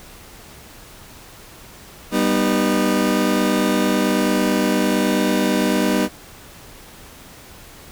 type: chord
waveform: 30% pulse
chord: G augmented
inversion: none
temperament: just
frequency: 196 / 245 / 306.2 Hz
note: G3 / B3 / D#4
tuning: 0 / -14 / -28 cents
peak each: -18 dBFS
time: 2.11-6.09 s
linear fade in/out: 50 ms
effects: pink hiss -42 dBFS RMS until 7.91 s